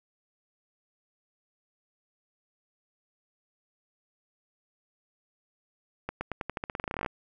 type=accelerating click train; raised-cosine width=0.5 ms; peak=-17 dBFS; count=20; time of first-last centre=6.09-7.062 s; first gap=120 ms; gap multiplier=0.89; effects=none